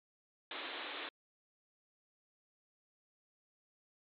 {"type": "band-pass noise", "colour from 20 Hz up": "white", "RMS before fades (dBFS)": -44, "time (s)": [0.51, 1.09], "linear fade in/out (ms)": 2, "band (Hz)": [260, 3900], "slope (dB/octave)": 96, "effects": ["MP3 48 kbps"]}